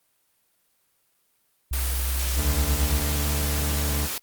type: tone with vibrato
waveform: sine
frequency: 64.5 Hz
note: C2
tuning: 24 cents flat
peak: -24 dBFS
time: 1.71-3.02 s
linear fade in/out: 5 ms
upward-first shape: sine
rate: 14 Hz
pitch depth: 9 cents each way
type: noise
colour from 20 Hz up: white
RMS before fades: -30 dBFS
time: 1.73-4.18 s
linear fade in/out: 2 ms
type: tone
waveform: 40% pulse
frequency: 73.3 Hz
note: D2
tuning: 3 cents flat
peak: -23 dBFS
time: 2.35-4.09 s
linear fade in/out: 50 ms
effects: white hiss -68 dBFS RMS until 4.22 s + Opus 32 kbps